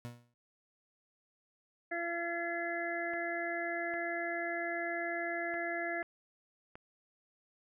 30% pulse tone with exponential decay, 120 Hz, B2, 49 cents flat, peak -36 dBFS, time 0.05-0.34 s, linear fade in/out 0 ms, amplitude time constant 61 ms
harmonic tone, 340.9 Hz, F4, 42 cents flat, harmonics 1 / 2 / 4 / 5 / 6, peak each -41 / -38 / -48 / -39 / -41 dBFS, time 1.91-6.03 s, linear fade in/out 10 ms
clicks, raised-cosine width 0.5 ms, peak -33 dBFS, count 5, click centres 3.136 / 3.939 / 5.541 / 6.028 / 6.755 s
effects none

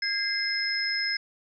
sine tone cluster, 1625 / 2084 / 5150 Hz, G#6 / C7 / E8, -38 / -7 / -41 cents, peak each -31 / -31 / -28 dBFS, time 0.02-1.17 s, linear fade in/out 5 ms, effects none

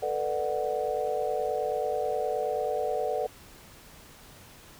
sine chord, B minor seventh, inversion third, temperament just, 444.5 / 493.9 / 592.7 / 740.8 Hz, A4 / B4 / D5 / F#5, +18 / 0 / +16 / +2 cents, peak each -32 dBFS, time 0.02-3.27 s, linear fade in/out 10 ms, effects pink hiss -51 dBFS RMS until 4.79 s

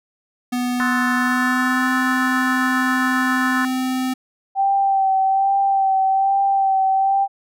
square tone with pitch glide, 246.9 to 257.7 Hz, B3 to C4, 0 to -26 cents, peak -20 dBFS, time 0.52-4.14 s, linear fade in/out 10 ms, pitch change +74 cents, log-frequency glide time 1.14-1.9 s
sine chord, F# half-diminished seventh, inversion second, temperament equal with one note detuned, 1046.5 / 1295.9 / 1480 / 1760 Hz, C6 / E6 / F#6 / A6, 0 / -30 / 0 / 0 cents, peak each -25 / -26 / -26 / -22 dBFS, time 0.8-3.65 s, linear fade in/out 0 ms
sine tone with vibrato, 778 Hz, G5, 13 cents flat, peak -14 dBFS, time 4.55-7.28 s, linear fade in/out 50 ms, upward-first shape sine, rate 1.2 Hz, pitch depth 24 cents each way
effects none

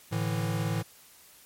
square chord, A suspended fourth, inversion none, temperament equal, 110 / 146.83 / 164.81 Hz, A2 / D3 / E3, 0 / 0 / 0 cents, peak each -31 / -36 / -32 dBFS, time 0.11-0.83 s, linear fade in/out 20 ms, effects white hiss -55 dBFS RMS until 1.45 s + MP3 64 kbps

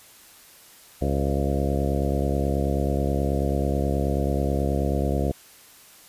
harmonic tone with a mistuned harmonic, 69.3 Hz, C#2, in tune, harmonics 1 / 2 / 3 / 4 / 5 / 6 / 7 / 8 / 9 / 10, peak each -25 / -28 / -30 / -31 / -32 / -33 / -33 / -34 / -35 / -35 dBFS, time 1.01-5.32 s, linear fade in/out 10 ms, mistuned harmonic 8, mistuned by -37 cents, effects white hiss -50 dBFS RMS until 6.08 s + resampled to 32000 Hz

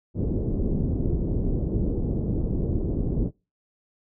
pink low-pass noise, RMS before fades -25 dBFS, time 0.14-3.31 s, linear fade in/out 50 ms, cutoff 410 Hz, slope 24 dB/octave, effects noise-tail reverb RT60 0.3 s tail -26 dB re dry

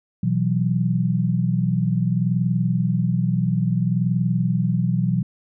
sine chord, B suspended fourth, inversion none, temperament just, 123.47 / 164.63 / 185.21 Hz, B2 / E3 / F#3, 0 / -2 / +2 cents, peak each -22 dBFS, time 0.23-5.23 s, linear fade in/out 5 ms, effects none

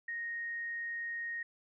sine tone, 1864.7 Hz, A#6, in tune, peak -36 dBFS, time 0.08-1.43 s, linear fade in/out 5 ms, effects none

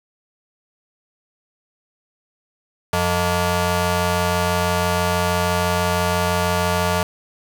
15% pulse ring-modulated tone, 266.7 Hz, C4, 33 cents sharp, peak -8 dBFS, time 2.93-7.03 s, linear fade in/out 2 ms, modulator 357 Hz, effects none

